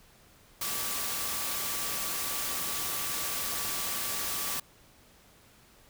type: tone in noise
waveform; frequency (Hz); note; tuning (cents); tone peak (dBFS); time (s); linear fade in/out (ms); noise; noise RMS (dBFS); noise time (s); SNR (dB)
sine; 1156; D6; -28; -44; 0.61-4.6; 5; white; -33; 0.61-4.6; -14
effects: pink hiss -59 dBFS RMS until 5.89 s